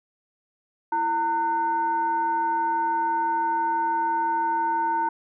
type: tone with frequency modulation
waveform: sine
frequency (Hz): 913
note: A#5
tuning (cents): -36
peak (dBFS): -21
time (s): 0.92-5.09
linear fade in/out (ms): 5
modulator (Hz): 578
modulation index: 0.46
effects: none